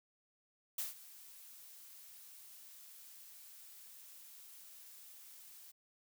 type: noise with ADSR envelope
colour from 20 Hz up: blue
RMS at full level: -38 dBFS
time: 0.78-5.72 s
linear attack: 5 ms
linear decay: 150 ms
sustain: -18 dB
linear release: 16 ms
effects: none